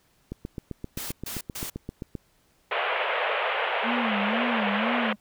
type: click train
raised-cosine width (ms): 3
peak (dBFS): -20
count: 15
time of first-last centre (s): 0.32-2.152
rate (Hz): 7.64
type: noise bursts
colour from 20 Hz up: white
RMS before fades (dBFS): -35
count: 3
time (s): 0.97-1.7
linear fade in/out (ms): 5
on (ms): 150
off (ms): 140
type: band-pass noise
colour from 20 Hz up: pink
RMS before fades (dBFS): -27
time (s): 2.71-5.13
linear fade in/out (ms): 5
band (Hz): 470 to 3100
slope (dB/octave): 48
type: tone with vibrato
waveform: triangle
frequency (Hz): 221.3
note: A3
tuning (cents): +10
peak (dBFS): -25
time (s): 3.83-5.16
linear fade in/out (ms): 50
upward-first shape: sine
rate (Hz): 2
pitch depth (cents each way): 160
effects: pink hiss -65 dBFS RMS until 5.2 s